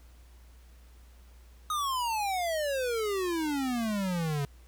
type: exponential sweep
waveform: square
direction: down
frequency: 1259 to 138.1 Hz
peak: -29 dBFS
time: 1.7-4.45 s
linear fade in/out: 2 ms
effects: added 60 Hz sine -51 dBFS peak until 4.67 s + pink hiss -63 dBFS RMS until 4.67 s